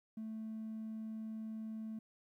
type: tone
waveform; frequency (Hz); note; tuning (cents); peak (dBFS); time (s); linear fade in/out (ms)
triangle; 220; A3; 0; -38; 0.17-1.99; 5
effects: tanh soft clip ceiling -37 dBFS + 13-bit